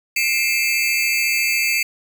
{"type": "tone cluster", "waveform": "square", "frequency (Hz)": [2067, 2141, 2379, 2625, 4611], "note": ["C7", "C7", "D7", "E7", "D8"], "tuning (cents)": [-22, 39, 22, -8, -33], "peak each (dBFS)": [-31, -24, -23, -22, -26], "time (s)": [0.16, 1.83], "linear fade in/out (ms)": 5, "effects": ["8-bit"]}